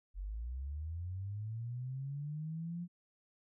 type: linear sweep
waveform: sine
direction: up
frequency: 44.16 to 177.1 Hz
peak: -38 dBFS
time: 0.14-2.88 s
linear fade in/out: 50 ms
effects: none